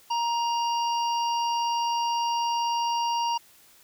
harmonic tone, 939 Hz, A#5, 12 cents sharp, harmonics 1 / 3 / 5 / 6, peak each -24 / -34 / -38 / -40 dBFS, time 0.1-3.38 s, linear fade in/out 10 ms, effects white hiss -56 dBFS RMS until 3.83 s

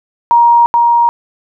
sine tone with echo, 943 Hz, A#5, 20 cents sharp, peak -4 dBFS, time 0.31-0.66 s, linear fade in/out 0 ms, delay 430 ms, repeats 1, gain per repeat -2 dB, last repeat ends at 1.09 s, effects none

